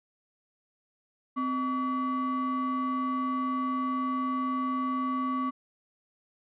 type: ring-modulated tone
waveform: triangle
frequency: 440 Hz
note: A4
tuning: in tune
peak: -22 dBFS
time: 1.36-5.51 s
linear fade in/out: 20 ms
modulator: 699 Hz
effects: resampled to 8000 Hz